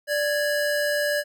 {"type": "tone pair together", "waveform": "square", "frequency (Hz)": [587.3, 1661.1], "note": ["D5", "G#6"], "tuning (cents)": [0, 0], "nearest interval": "octave + tritone", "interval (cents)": 1800, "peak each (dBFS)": [-24, -27], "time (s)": [0.07, 1.24], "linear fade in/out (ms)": 50, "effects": []}